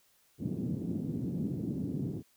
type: band-pass noise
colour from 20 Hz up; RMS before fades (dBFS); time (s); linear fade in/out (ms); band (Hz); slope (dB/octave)
white; -35; 0.38-2.23; 50; 110 to 270; 24
effects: white hiss -68 dBFS RMS until 2.36 s